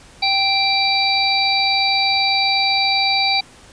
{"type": "harmonic tone with a mistuned harmonic", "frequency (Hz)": 784, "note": "G5", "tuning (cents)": 0, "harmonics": [1, 3, 5, 6], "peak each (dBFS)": [-20, -20, -20, -20], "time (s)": [0.22, 3.41], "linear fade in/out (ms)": 10, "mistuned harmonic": 6, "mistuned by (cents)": -30, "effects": ["pink hiss -45 dBFS RMS until 3.72 s", "resampled to 22050 Hz"]}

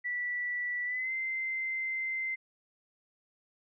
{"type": "tone with pitch glide", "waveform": "sine", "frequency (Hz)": [1960, 2077], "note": ["B6", "C7"], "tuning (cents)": [-14, -13], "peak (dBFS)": -31, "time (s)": [0.04, 2.36], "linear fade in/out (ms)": 20, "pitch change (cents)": 101, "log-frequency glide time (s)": [0.85, 1.12], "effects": []}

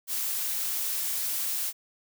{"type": "noise", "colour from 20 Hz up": "blue", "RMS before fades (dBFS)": -30, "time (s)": [0.07, 1.73], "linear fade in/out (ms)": 50, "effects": []}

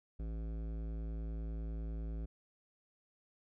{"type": "tone with hard clipping", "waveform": "sine", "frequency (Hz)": 55, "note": "A1", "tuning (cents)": 0, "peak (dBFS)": -40, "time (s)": [0.19, 2.26], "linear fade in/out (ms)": 10, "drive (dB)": 15, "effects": []}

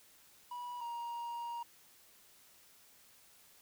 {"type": "tone pair in turn", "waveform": "triangle", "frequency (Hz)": [974, 943], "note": ["B5", "A#5"], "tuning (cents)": [-24, 20], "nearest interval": "minor second", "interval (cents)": 56, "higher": "first", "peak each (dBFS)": [-39, -37], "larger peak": "second", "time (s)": [[0.51, 0.81], [0.81, 1.63]], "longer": "second", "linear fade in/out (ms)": 5, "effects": ["white hiss -63 dBFS RMS until 3.61 s"]}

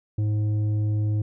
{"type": "tone with tanh clipping", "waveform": "sine", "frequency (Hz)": 105.8, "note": "G#2", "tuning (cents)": 33, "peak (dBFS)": -22, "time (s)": [0.18, 1.22], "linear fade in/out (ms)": 5, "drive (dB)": 7, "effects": []}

